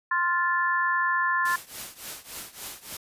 harmonic tone, 349.2 Hz, F4, in tune, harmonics 3 / 4 / 5, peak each -25 / -31 / -25 dBFS, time 0.11-1.56 s, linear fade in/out 5 ms
white noise with tremolo, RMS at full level -35 dBFS, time 1.45-2.97 s, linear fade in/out 5 ms, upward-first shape triangle, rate 3.5 Hz, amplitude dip 90%
effects resampled to 32000 Hz

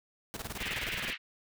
pink noise with tremolo, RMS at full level -38 dBFS, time 0.34-1.13 s, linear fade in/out 0 ms, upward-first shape square, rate 19 Hz, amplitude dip 75%
pink band-pass noise, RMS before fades -37 dBFS, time 0.57-1.18 s, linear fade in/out 50 ms, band 1800 to 3100 Hz, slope 24 dB/octave
effects none

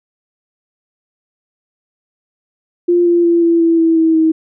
sine tone with pitch steps, 349.2 / 344.8 / 340.4 / 336.1 / 331.9 / 327.7 / 323.6 / 319.5 Hz, F4 / F4 / F4 / E4 / E4 / E4 / E4 / D#4, 0 / -22 / -44 / +34 / +12 / -10 / -32 / +46 cents, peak -8 dBFS, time 2.88-4.32 s, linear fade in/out 10 ms, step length 180 ms, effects none

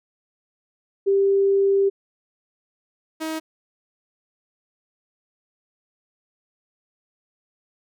sine / sawtooth tone pair in turn, 394 / 317.5 Hz, G4 / D#4, +9 / +35 cents, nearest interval major third, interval 374 cents, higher first, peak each -15 / -22 dBFS, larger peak first, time 1.06-1.9 / 3.2-3.4 s, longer first, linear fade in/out 20 ms, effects none

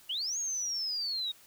sine linear two-way sweep, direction up then down, 2776 to 6645 to 3717 Hz, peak -31 dBFS, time 0.09-1.32 s, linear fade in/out 10 ms, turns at 0.38 s, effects white hiss -58 dBFS RMS until 1.46 s

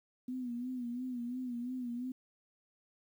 sine tone with vibrato, 246.9 Hz, B3, in tune, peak -36 dBFS, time 0.28-2.12 s, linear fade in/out 5 ms, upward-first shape sine, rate 2.9 Hz, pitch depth 71 cents each way, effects 11-bit

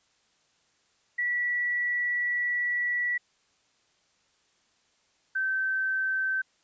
sine tone pair in turn, 1947 / 1545.3 Hz, B6 / G6, -25 / -25 cents, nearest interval major third, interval 400 cents, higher first, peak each -25 dBFS, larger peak neither, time 1.18-3.18 / 5.35-6.42 s, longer first, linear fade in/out 10 ms, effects white hiss -68 dBFS RMS until 6.63 s + resampled to 16000 Hz

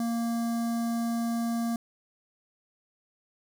square tone with notch filter, 232.3 Hz, A#3, 6 cents flat, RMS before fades -29 dBFS, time 0-1.76 s, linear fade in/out 2 ms, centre 2600 Hz, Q 0.62, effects none

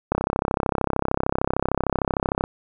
click train, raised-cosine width 1 ms, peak -6 dBFS, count 78, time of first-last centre 0.12-2.439 s, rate 33.2 Hz, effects none

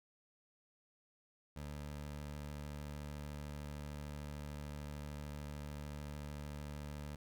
20% pulse tone, 73.42 Hz, D2, in tune, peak -39 dBFS, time 1.56-7.16 s, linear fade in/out 5 ms, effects none

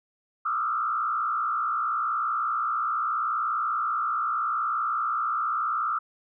sine tone with frequency modulation, 1277 Hz, D#6, 45 cents sharp, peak -24 dBFS, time 0.45-5.99 s, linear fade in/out 10 ms, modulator 60.4 Hz, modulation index 1.6, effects none

